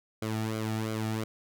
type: tone with flanger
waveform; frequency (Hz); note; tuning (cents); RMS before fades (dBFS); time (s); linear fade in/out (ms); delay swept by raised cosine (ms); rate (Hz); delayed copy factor
sawtooth; 110; A2; 0; -32; 0.22-1.24; 5; 1.1 to 1.99; 2.9; -0.7
effects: none